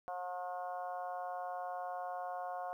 harmonic tone, 180 Hz, F#3, 47 cents flat, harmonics 3 / 4 / 5 / 6 / 7 / 8, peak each -47 / -40 / -50 / -47 / -56 / -54 dBFS, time 0.08-2.73 s, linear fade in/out 0 ms, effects 12-bit

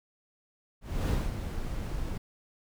brown noise with ADSR envelope, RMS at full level -26 dBFS, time 0.81-2.18 s, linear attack 290 ms, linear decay 210 ms, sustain -8 dB, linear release 8 ms, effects none

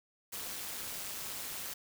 white noise with amplitude modulation, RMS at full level -38 dBFS, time 0.32-1.74 s, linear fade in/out 10 ms, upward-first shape sine, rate 205 Hz, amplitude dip 70%, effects none

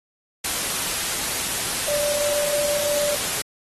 sine tone in noise, 586 Hz, D5, 4 cents flat, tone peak -23 dBFS, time 1.88-3.15 s, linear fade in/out 5 ms, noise white, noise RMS -25 dBFS, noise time 0.44-3.42 s, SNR -1 dB, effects AAC 32 kbps

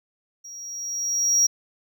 triangle tone with level ramp, 5670 Hz, F8, 25 cents sharp, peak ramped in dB -37 to -13 dBFS, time 0.44-1.47 s, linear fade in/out 10 ms, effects none

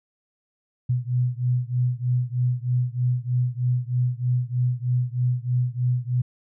sine beating tone pair, 122.9 / 126.1 Hz, B2 / B2, -8 / +36 cents, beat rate 3.2 Hz, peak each -23 / -24 dBFS, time 0.89-6.22 s, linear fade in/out 10 ms, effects none

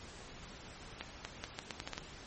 accelerating click train, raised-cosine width 0.2 ms, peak -21 dBFS, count 9, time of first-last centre 1.01-1.979 s, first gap 240 ms, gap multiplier 0.79, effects pink hiss -51 dBFS RMS until 2.26 s + MP3 32 kbps

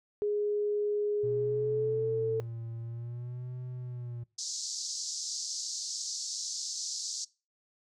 sine tone with pitch glide, 415.3 to 445.1 Hz, G#4 to A4, 0 to +20 cents, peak -27 dBFS, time 0.22-2.4 s, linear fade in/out 0 ms, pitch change +120 cents, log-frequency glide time 1.39-2.1 s
triangle tone with vibrato, 120.3 Hz, B2, 45 cents flat, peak -35 dBFS, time 1.23-4.24 s, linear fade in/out 10 ms, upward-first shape sine, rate 0.52 Hz, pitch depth 78 cents each way
white band-pass noise, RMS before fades -37 dBFS, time 4.38-7.25 s, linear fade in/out 10 ms, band 4400 to 7100 Hz, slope 48 dB/octave
effects noise-tail reverb RT60 0.3 s tail -22 dB re dry

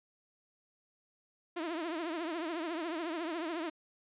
sawtooth tone with vibrato, 329.6 Hz, E4, in tune, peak -31 dBFS, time 1.56-3.7 s, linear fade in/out 10 ms, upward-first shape triangle, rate 14 Hz, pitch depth 150 cents each way, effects resampled to 8000 Hz

